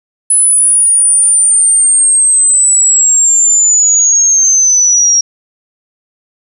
sine linear sweep, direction down, 10130 to 5610 Hz, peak -5 dBFS, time 0.3-5.21 s, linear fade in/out 5 ms, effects none

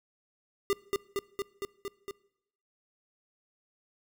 square tone with echo, 399.8 Hz, G4, 34 cents sharp, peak -25 dBFS, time 0.7-0.73 s, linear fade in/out 0 ms, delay 230 ms, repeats 6, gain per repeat -2 dB, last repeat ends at 2.11 s, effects noise-tail reverb RT60 0.8 s tail -23 dB re dry

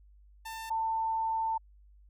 sawtooth / sine tone pair in turn, 894 / 894 Hz, A5 / A5, +27 / +27 cents, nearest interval unison, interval 0 cents, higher neither, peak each -35 / -28 dBFS, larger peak second, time 0.45-0.7 / 0.7-1.58 s, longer second, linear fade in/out 10 ms, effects added 50 Hz sine -55 dBFS peak until 2.09 s

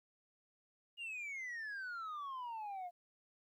sine exponential sweep, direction down, 2868 to 694 Hz, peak -39 dBFS, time 0.97-2.91 s, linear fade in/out 50 ms, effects tanh soft clip ceiling -41 dBFS + 13-bit

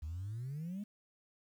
sine exponential sweep, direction up, 73.42 to 212.9 Hz, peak -37 dBFS, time 0.02-0.84 s, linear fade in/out 10 ms, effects tanh soft clip ceiling -36 dBFS + 11-bit

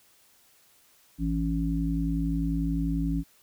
harmonic tone, 55.6 Hz, A1, 19 cents sharp, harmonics 1 / 3 / 5, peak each -29 / -29 / -29 dBFS, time 1.18-3.24 s, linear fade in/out 50 ms, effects white hiss -61 dBFS RMS until 3.42 s

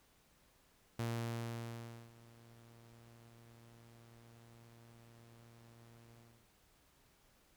sawtooth tone with ADSR envelope, 116.4 Hz, A#2, 2 cents flat, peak -32 dBFS, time 0.99-6.5 s, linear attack 5 ms, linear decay 1100 ms, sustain -23 dB, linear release 330 ms, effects pink hiss -70 dBFS RMS until 7.56 s

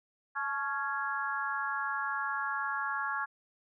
harmonic tone with a mistuned harmonic, 277.2 Hz, C#4, in tune, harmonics 3 / 4 / 5 / 6, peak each -39 / -36 / -36 / -36 dBFS, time 0.35-3.26 s, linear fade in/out 20 ms, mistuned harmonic 3, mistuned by +59 cents, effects none

